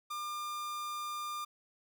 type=tone; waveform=45% pulse; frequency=1200 Hz; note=D6; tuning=37 cents sharp; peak=-37 dBFS; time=0.1-1.45 s; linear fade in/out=10 ms; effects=none